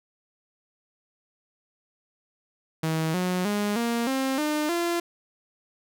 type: tone with pitch steps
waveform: sawtooth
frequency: 160 / 181.68 / 206.3 / 234.3 / 266 / 302 / 343 Hz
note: D#3 / F#3 / G#3 / A#3 / C4 / D4 / F4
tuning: +49 / -31 / -11 / +9 / +29 / +48 / -31 cents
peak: -20 dBFS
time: 2.83-5 s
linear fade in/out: 5 ms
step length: 310 ms
effects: none